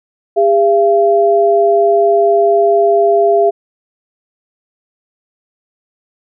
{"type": "tone pair together", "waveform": "sine", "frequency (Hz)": [404.3, 680], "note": ["G#4", "F5"], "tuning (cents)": [-46, -46], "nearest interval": "major sixth", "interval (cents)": 900, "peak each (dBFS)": -10, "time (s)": [0.36, 3.51], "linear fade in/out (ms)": 20, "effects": []}